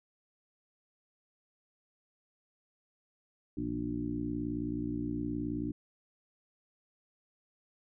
harmonic tone with a mistuned harmonic, 59 Hz, A#1, 22 cents sharp, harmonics 1 / 2 / 3 / 4 / 5 / 6, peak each -44 / -42 / -44 / -39 / -35 / -44 dBFS, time 3.57-5.72 s, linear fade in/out 5 ms, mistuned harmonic 3, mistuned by -78 cents, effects none

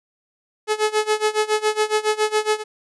sawtooth tone with tremolo, 428.2 Hz, A4, 47 cents flat, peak -11 dBFS, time 0.67-2.64 s, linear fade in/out 50 ms, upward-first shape sine, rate 7.2 Hz, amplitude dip 90%, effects resampled to 24000 Hz

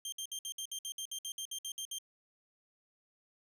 20% pulse tone bursts, 3171 Hz, G7, 19 cents sharp, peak -33 dBFS, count 15, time 0.05-1.985 s, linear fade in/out 2 ms, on 73 ms, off 60 ms, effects none

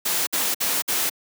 white noise bursts, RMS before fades -23 dBFS, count 4, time 0.05-1.098 s, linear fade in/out 10 ms, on 220 ms, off 56 ms, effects high-pass 200 Hz 12 dB/octave

